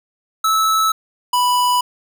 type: tone pair in turn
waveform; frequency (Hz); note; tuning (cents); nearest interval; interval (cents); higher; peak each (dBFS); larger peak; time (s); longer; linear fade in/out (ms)
square; 1306 / 987.5; E6 / B5; -17 / 0; perfect fourth; 483; first; -14; neither; 0.44-0.92 / 1.33-1.81; neither; 5
effects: none